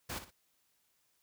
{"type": "noise with echo", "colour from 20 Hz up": "pink", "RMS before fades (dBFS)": -40, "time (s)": [0.09, 0.19], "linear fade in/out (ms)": 10, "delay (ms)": 59, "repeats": 2, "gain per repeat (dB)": -10, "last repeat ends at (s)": 0.308, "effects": ["white hiss -75 dBFS RMS until 1.22 s"]}